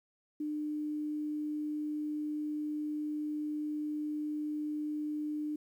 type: tone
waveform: sine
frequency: 300.8 Hz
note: D4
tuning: 42 cents sharp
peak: -33 dBFS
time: 0.4-5.56 s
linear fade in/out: 5 ms
effects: 11-bit